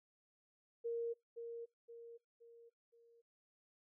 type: tone with echo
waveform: sine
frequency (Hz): 466.2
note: A#4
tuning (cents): 0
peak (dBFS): -37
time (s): 0.84-1.14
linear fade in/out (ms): 20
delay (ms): 520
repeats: 4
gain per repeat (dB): -7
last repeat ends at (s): 3.22
effects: noise-tail reverb RT60 0.2 s tail -24 dB re dry